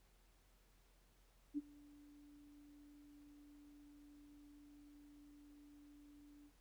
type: tone with ADSR envelope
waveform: sine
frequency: 291.3 Hz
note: D4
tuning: 14 cents flat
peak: -36 dBFS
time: 1.54-6.52 s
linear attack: 36 ms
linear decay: 30 ms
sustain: -24 dB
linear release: 63 ms
effects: added 43 Hz sine -70 dBFS peak until 6.6 s + pink hiss -75 dBFS RMS until 6.6 s